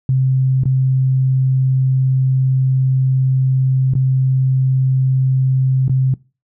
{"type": "tone with dropouts", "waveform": "sine", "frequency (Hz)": 131.3, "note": "C3", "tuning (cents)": 6, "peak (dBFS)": -11, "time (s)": [0.09, 6.14], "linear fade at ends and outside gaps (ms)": 2, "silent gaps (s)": [[0.636, 0.655], [3.937, 3.952], [5.881, 5.895]], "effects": ["noise-tail reverb RT60 0.3 s tail -22 dB re dry"]}